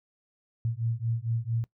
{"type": "beating tone pair", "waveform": "sine", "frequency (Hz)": [113.1, 117.5], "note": ["A2", "A#2"], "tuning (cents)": [48, 14], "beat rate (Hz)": 4.4, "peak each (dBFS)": -30, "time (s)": [0.65, 1.64], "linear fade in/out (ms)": 0, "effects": ["noise-tail reverb RT60 0.1 s tail -21 dB re dry"]}